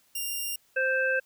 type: tone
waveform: 5% pulse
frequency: 2794 Hz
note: F7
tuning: in tune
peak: -21 dBFS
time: 0.15-0.56 s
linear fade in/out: 5 ms
type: harmonic tone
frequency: 523.3 Hz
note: C5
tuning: in tune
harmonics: 1 / 3 / 5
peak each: -28 / -25 / -34 dBFS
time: 0.76-1.2 s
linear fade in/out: 10 ms
effects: white hiss -65 dBFS RMS until 1.25 s